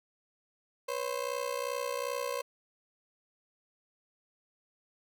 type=ring-modulated tone; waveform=30% pulse; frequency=523.3 Hz; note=C5; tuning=in tune; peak=-27 dBFS; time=0.88-2.42 s; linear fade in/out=10 ms; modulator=31.3 Hz; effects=none